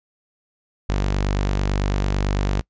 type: tone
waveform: sawtooth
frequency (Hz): 49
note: G1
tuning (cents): 0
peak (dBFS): -15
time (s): 0.89-2.61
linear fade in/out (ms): 0
effects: noise-tail reverb RT60 0.1 s tail -24 dB re dry + resampled to 16000 Hz